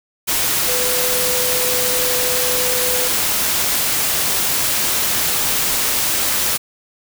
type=tone in noise; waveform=sine; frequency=499.3 Hz; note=B4; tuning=19 cents sharp; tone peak=-23 dBFS; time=0.67-3.09 s; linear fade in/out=20 ms; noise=white; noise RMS=-18 dBFS; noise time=0.27-6.58 s; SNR=-8 dB; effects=none